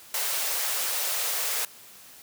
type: high-pass noise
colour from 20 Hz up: white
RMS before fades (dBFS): -28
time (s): 0.14-1.65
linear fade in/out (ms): 2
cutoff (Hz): 430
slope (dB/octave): 48
effects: white hiss -49 dBFS RMS until 2.22 s + high-pass 80 Hz 12 dB/octave